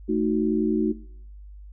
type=chord; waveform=sine; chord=D# diminished; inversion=second; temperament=equal; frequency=220 / 311.1 / 370 Hz; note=A3 / D#4 / F#4; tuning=0 / 0 / 0 cents; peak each=-25 dBFS; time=0.08-0.93 s; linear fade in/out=20 ms; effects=noise-tail reverb RT60 0.7 s tail -21 dB re dry + added 50 Hz sine -40 dBFS peak until 1.72 s